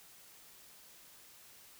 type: silence
effects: white hiss -58 dBFS RMS until 1.79 s